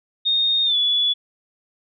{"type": "tone with pitch glide", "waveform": "sine", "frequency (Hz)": [3691, 3424], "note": ["A#7", "A7"], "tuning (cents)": [-18, -48], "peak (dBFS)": -16, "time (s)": [0.25, 1.14], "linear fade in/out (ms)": 20, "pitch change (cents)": -130, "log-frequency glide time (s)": [0.65, 0.76], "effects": []}